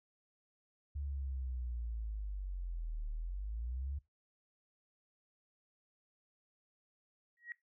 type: linear two-way sweep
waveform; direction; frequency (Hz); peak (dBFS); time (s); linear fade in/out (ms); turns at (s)
sine; down then up; 72.2 to 36.71 to 72.2; -37; 0.95-3.99; 10; 3.1
type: tone with exponential growth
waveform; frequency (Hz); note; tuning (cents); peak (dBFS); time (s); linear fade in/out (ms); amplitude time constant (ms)
sine; 1900; A#6; +33; -38; 7.37-7.52; 1; 31
effects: noise-tail reverb RT60 0.2 s tail -21 dB re dry